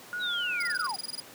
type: tone with vibrato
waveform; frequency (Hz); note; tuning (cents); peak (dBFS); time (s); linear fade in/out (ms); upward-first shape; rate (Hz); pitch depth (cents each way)
sine; 1435; F6; +47; -31; 0.13-0.87; 0; sine; 3.4; 32
type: linear sweep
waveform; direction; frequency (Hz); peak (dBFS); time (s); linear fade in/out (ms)
sine; down; 3959 to 676; -30; 0.19-0.97; 50
type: tone bursts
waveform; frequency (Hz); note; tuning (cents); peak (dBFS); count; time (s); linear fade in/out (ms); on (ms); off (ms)
35% pulse; 4900; D#8; -27; -31; 13; 0.6-1.203; 5; 27; 21
effects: pink hiss -48 dBFS RMS until 1.34 s + high-pass 200 Hz 12 dB/octave